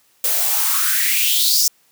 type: noise with high-pass filter sweep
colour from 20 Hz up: blue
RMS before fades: -17 dBFS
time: 0.24-1.68 s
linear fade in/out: 2 ms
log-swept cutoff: 480 to 5800 Hz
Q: 5.8
effects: white hiss -58 dBFS RMS until 1.91 s + high-pass 100 Hz 12 dB/octave